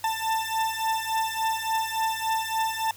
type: beating tone pair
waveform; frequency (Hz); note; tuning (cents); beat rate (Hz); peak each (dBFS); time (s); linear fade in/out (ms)
40% pulse; 888 / 891.5; A5 / A5; +16 / +22; 3.5; -27; 0.04-2.91; 2
effects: added 98 Hz sine -55 dBFS peak until 2.96 s + white hiss -49 dBFS RMS until 2.96 s